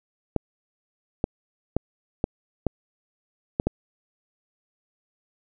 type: clicks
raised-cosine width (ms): 2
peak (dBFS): -8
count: 7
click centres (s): 0.363 / 1.241 / 1.766 / 2.241 / 2.667 / 3.599 / 3.67
effects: none